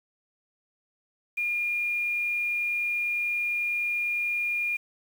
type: tone with quantisation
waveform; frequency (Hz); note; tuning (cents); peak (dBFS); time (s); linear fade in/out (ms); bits
sine; 2417; D7; +49; -25; 1.37-4.77; 10; 8
effects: none